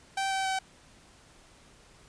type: tone with pitch steps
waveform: sawtooth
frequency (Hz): 777 / 770.3 / 763.7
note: G5 / G5 / G5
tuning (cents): -16 / -30 / -45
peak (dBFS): -24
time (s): 0.17-0.59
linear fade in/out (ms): 5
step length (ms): 140
effects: pink hiss -57 dBFS RMS until 2.08 s + resampled to 22050 Hz